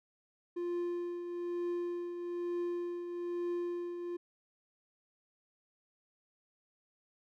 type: tone with tremolo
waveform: triangle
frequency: 349.2 Hz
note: F4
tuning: in tune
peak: -30 dBFS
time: 0.56-4.17 s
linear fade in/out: 10 ms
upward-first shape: triangle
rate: 1.1 Hz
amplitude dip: 55%
effects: none